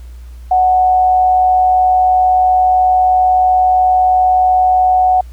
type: tone with amplitude modulation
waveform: sine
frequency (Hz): 739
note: F#5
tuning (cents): -2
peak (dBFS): -6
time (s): 0.51-5.21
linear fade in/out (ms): 5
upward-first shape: sine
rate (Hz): 143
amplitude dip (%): 30
effects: added 60 Hz sine -29 dBFS peak until 5.32 s + pink hiss -50 dBFS RMS until 5.32 s